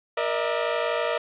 sawtooth tone cluster, 470.8 / 598 / 650 Hz, A#4 / D5 / E5, +17 / +31 / -24 cents, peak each -24 dBFS, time 0.17-1.18 s, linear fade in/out 5 ms, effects resampled to 8000 Hz + 8-bit

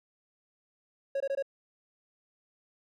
triangle tone bursts, 550 Hz, C#5, 14 cents flat, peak -26 dBFS, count 4, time 1.15-1.425 s, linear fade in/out 5 ms, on 53 ms, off 21 ms, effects none

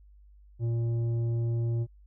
sine tone with tanh clipping, 116.54 Hz, A#2, in tune, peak -27 dBFS, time 0.59-1.87 s, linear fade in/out 50 ms, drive 8 dB, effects added 50 Hz sine -52 dBFS peak until 2.06 s

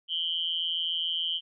sine tone with amplitude modulation, 3096 Hz, G7, 22 cents flat, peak -23 dBFS, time 0.08-1.41 s, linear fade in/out 50 ms, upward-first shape sine, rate 167 Hz, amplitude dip 95%, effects none

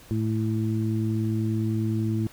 harmonic tone, 110 Hz, A2, in tune, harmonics 1 / 2 / 3, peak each -25 / -28 / -30 dBFS, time 0.11-2.27 s, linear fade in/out 0 ms, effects pink hiss -50 dBFS RMS until 2.32 s

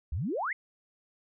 sine exponential sweep, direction up, 61.74 to 2217 Hz, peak -29 dBFS, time 0.12-0.53 s, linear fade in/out 5 ms, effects none

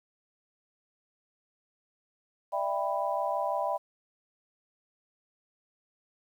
sine chord, E minor seventh, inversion third, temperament just, 593.3 / 659.3 / 791.1 / 988.9 Hz, D5 / E5 / G5 / B5, +18 / 0 / +16 / +2 cents, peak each -33 dBFS, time 2.52-3.78 s, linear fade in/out 20 ms, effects 10-bit

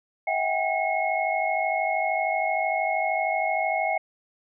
sine tone cluster, 646 / 744 / 797 / 2171 Hz, E5 / F#5 / G5 / C#7, -35 / +9 / +28 / -37 cents, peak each -28 dBFS, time 0.27-3.98 s, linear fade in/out 5 ms, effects none

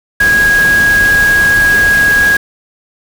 sine tone in noise, 1649 Hz, G#6, 13 cents flat, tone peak -6 dBFS, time 0.2-2.37 s, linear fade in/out 5 ms, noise pink, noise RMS -19 dBFS, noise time 0.2-2.37 s, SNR +10 dB, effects none

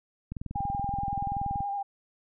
click train, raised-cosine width 5 ms, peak -23 dBFS, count 28, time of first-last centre 0.32-1.606 s, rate 21 Hz
sine tone with vibrato, 803 Hz, G5, 41 cents sharp, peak -29 dBFS, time 0.55-1.83 s, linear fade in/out 10 ms, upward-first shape square, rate 11 Hz, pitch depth 21 cents each way
effects none

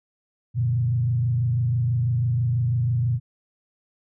sine tone with frequency modulation, 120.2 Hz, B2, 46 cents flat, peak -19 dBFS, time 0.54-3.2 s, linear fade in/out 50 ms, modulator 26.1 Hz, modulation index 0.66, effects none

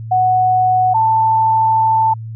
sine tone pair in turn, 740 / 886.6 Hz, F#5 / A5, 0 / +13 cents, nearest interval minor third, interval 313 cents, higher second, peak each -10 dBFS, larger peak neither, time 0.11-0.94 / 0.94-2.14 s, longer second, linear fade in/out 10 ms, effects added 112 Hz sine -25 dBFS peak until 2.35 s

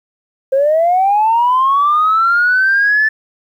sine linear sweep, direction up, 523.3 to 1760 Hz, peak -8 dBFS, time 0.52-3.09 s, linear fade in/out 10 ms, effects tanh soft clip ceiling -5 dBFS + 8-bit

